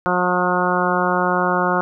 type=harmonic tone; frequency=179.9 Hz; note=F#3; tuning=48 cents flat; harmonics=1 / 2 / 3 / 4 / 5 / 6 / 7 / 8; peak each=-24 / -24 / -24 / -24 / -24 / -24 / -24 / -24 dBFS; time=0.06-1.81 s; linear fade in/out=0 ms; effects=none